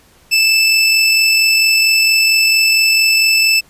25% pulse tone with amplitude modulation, 2637 Hz, E7, in tune, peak -4 dBFS, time 0.31-3.61 s, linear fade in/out 20 ms, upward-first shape sine, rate 44.4 Hz, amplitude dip 25%, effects pink hiss -49 dBFS RMS until 3.69 s + resampled to 32000 Hz

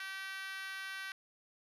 5% pulse tone with high-pass filter, 385.6 Hz, G4, 28 cents flat, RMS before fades -43 dBFS, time 0-1.12 s, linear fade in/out 2 ms, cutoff 1500 Hz, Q 3.5, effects low-pass 12000 Hz 12 dB/octave

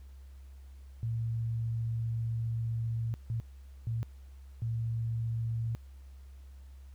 sine tone bursts at uneven times, 114.4 Hz, A#2, 32 cents flat, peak -30 dBFS, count 4, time 1.03-3.14 / 3.3-3.4 / 3.87-4.03 / 4.62-5.75 s, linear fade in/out 0 ms, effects added 67 Hz sine -47 dBFS peak until 6.94 s + pink hiss -68 dBFS RMS until 6.94 s

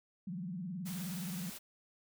sine tone with vibrato, 180 Hz, F#3, 47 cents flat, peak -38 dBFS, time 0.27-1.5 s, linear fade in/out 5 ms, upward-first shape sine, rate 19 Hz, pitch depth 190 cents each way
white noise, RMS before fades -47 dBFS, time 0.85-1.59 s, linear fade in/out 20 ms
effects none

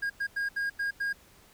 triangle tone bursts at uneven times, 1627 Hz, G#6, 36 cents flat, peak -26 dBFS, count 6, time 0.02-0.1 / 0.2-0.27 / 0.36-0.49 / 0.56-0.7 / 0.79-0.91 / 1-1.13 s, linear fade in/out 10 ms, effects pink hiss -58 dBFS RMS until 1.53 s

